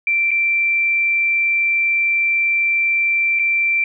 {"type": "tone with dropouts", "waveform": "sine", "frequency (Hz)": 2349, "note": "D7", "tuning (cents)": 0, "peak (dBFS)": -14, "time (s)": [0.07, 3.84], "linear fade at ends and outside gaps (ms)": 2, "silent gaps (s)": [[0.308, 0.314], [3.39, 3.394]], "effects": []}